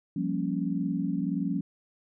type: chord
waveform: sine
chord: G half-diminished seventh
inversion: third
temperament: equal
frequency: 174.61 / 196 / 233.1 / 277.2 Hz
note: F3 / G3 / Bb3 / Db4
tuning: 0 / 0 / 0 / 0 cents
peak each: -31 / -32 / -35 / -31 dBFS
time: 0.16-1.61 s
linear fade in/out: 5 ms
effects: none